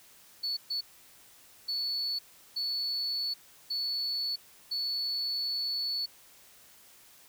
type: tone bursts at uneven times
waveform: sine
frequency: 4435 Hz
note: C#8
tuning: in tune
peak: -28 dBFS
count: 6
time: 0.43-0.57 / 0.7-0.81 / 1.68-2.19 / 2.56-3.34 / 3.7-4.36 / 4.71-6.06 s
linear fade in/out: 10 ms
effects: tanh soft clip ceiling -27 dBFS + white hiss -57 dBFS RMS until 7.28 s